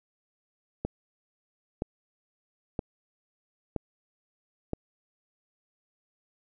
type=click train; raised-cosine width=2 ms; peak=-16 dBFS; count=5; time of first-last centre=0.85-4.733 s; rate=1.03 Hz; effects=none